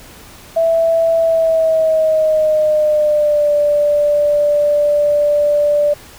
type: tone with pitch glide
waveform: sine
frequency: 659.3 to 587.4 Hz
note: E5 to D5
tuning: 0 to 0 cents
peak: -10 dBFS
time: 0.56-5.94 s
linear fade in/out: 10 ms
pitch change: -200 cents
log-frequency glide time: 1.19-3.52 s
effects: pink hiss -39 dBFS RMS until 6.18 s